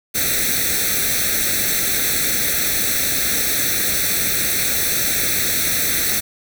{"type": "noise with comb filter", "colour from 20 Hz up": "white", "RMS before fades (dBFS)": -19, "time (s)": [0.14, 6.21], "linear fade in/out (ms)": 20, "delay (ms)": 0.5, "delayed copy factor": 0.9, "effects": []}